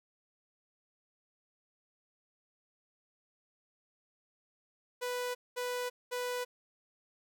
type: tone bursts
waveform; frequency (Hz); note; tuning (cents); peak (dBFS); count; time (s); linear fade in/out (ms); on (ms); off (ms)
sawtooth; 493.9; B4; 0; -30; 3; 5.01-6.45; 20; 340; 210
effects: none